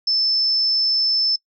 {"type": "tone", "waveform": "sine", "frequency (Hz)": 5274, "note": "E8", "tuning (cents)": 0, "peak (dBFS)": -16, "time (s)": [0.07, 1.36], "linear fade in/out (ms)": 5, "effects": ["noise-tail reverb RT60 0.1 s tail -23 dB re dry"]}